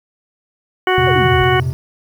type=harmonic tone; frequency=370 Hz; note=F#4; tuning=in tune; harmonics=1 / 2 / 3 / 4 / 5 / 6 / 8; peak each=-15 / -18 / -20 / -21 / -22 / -23 / -24 dBFS; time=0.87-1.6 s; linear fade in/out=2 ms
type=chord; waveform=triangle; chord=F suspended fourth; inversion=none; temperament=equal; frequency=87.31 / 116.54 / 130.81 Hz; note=F2 / Bb2 / C3; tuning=0 / 0 / 0 cents; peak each=-21 / -22 / -16 dBFS; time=0.98-1.73 s; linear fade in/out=0 ms
type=exponential sweep; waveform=sine; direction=down; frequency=587.3 to 47.07 Hz; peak=-20 dBFS; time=1.07-1.44 s; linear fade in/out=0 ms
effects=7-bit